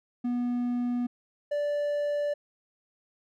triangle tone pair in turn, 243.7 / 583.8 Hz, B3 / D5, -23 / -10 cents, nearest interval octave + minor third, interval 1513 cents, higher second, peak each -24 dBFS, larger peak neither, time 0.24-1.07 / 1.51-2.34 s, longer neither, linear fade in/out 10 ms, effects none

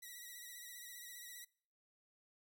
5% pulse tone with vibrato, 1939 Hz, B6, 32 cents flat, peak -40 dBFS, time 0.02-1.45 s, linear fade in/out 10 ms, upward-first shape sine, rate 15 Hz, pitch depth 49 cents each way, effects noise-tail reverb RT60 0.5 s tail -23 dB re dry

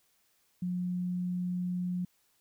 sine tone, 179.4 Hz, F3, 47 cents sharp, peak -30 dBFS, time 0.62-2.05 s, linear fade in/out 5 ms, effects white hiss -71 dBFS RMS until 2.4 s

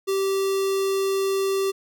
square tone with notch filter, 388.9 Hz, G4, 14 cents flat, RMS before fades -23 dBFS, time 0.07-1.72 s, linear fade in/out 20 ms, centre 1700 Hz, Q 1.4, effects none

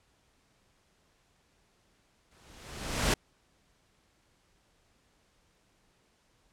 pink noise with exponential growth, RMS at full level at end -24 dBFS, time 2.31-3.14 s, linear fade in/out 5 ms, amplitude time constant 180 ms, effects pink hiss -69 dBFS RMS until 6.52 s + low-pass 9000 Hz 12 dB/octave

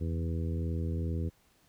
harmonic tone with a mistuned harmonic, 82.41 Hz, E2, in tune, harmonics 1 / 2 / 3 / 4 / 5 / 6, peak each -31 / -37 / -41 / -43 / -45 / -47 dBFS, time 0-1.3 s, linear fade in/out 20 ms, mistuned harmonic 1, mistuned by +52 cents, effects pink hiss -67 dBFS RMS until 1.68 s

